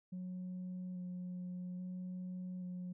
sine tone with vibrato, 181.4 Hz, F#3, 34 cents flat, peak -39 dBFS, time 0.12-2.93 s, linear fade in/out 10 ms, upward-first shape square, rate 0.6 Hz, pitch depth 11 cents each way, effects tanh soft clip ceiling -39 dBFS

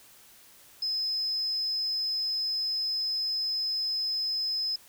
sine tone, 5100 Hz, D#8, 42 cents sharp, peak -27 dBFS, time 0.82-4.76 s, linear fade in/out 5 ms, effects white hiss -55 dBFS RMS until 4.88 s

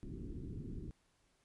pink low-pass noise, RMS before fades -45 dBFS, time 0.03-0.91 s, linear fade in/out 0 ms, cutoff 370 Hz, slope 48 dB/octave, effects pink hiss -75 dBFS RMS until 1.44 s + resampled to 24000 Hz

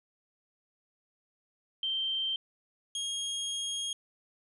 sine / sawtooth tone pair in turn, 3136 / 3262 Hz, G7 / G#7, 0 / -32 cents, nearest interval minor second, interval 68 cents, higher second, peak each -29 / -29 dBFS, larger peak neither, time 1.83-2.36 / 2.95-3.93 s, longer second, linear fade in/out 2 ms, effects resampled to 24000 Hz

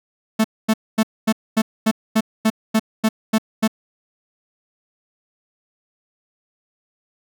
45% pulse tone bursts, 220 Hz, A3, in tune, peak -13 dBFS, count 12, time 0.39-3.678 s, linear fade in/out 10 ms, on 54 ms, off 240 ms, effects none

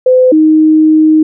sine tone pair in turn, 510 / 312 Hz, C5 / D#4, -44 / +5 cents, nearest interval major sixth, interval 851 cents, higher first, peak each -3 dBFS, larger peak neither, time 0.06-0.32 / 0.32-1.23 s, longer second, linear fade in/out 5 ms, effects none

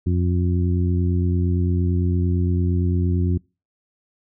harmonic tone, 88.8 Hz, F2, 29 cents sharp, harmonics 1 / 2 / 3 / 4, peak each -18 / -24 / -28 / -30 dBFS, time 0.06-3.38 s, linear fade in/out 10 ms, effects noise-tail reverb RT60 0.3 s tail -26 dB re dry

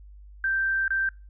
sine tone with dropouts, 1567 Hz, G6, 1 cent flat, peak -22 dBFS, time 0.44-1.09 s, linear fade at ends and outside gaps 2 ms, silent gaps 0.88-0.905 s, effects noise-tail reverb RT60 0.3 s tail -26 dB re dry + added 50 Hz sine -44 dBFS peak until 1.29 s

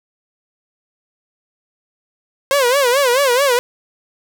sawtooth tone with vibrato, 523.3 Hz, C5, in tune, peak -8 dBFS, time 2.51-3.59 s, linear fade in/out 0 ms, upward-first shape sine, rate 4.6 Hz, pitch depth 160 cents each way, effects none

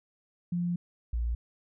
sine tone pair in turn, 174.61 / 58.27 Hz, F3 / A#1, 0 / 0 cents, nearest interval octave + perfect fifth, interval 1900 cents, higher first, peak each -27 dBFS, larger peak neither, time 0.52-0.76 / 1.13-1.35 s, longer first, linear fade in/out 5 ms, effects none

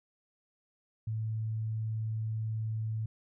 sine tone, 110.2 Hz, A2, 3 cents sharp, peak -31 dBFS, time 1.07-3.06 s, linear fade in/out 5 ms, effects none

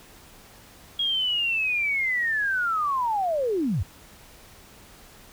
sine linear sweep, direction down, 3300 to 69.3 Hz, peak -22 dBFS, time 0.99-3.83 s, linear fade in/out 5 ms, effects pink hiss -50 dBFS RMS until 5.32 s

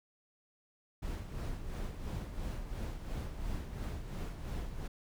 brown noise with tremolo, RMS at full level -37 dBFS, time 1.02-4.88 s, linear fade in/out 10 ms, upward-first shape sine, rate 2.9 Hz, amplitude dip 55%, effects none

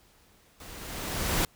pink noise with level ramp, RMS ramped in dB -46 to -25 dBFS, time 0.6-1.45 s, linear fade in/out 2 ms, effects pink hiss -61 dBFS RMS until 1.55 s

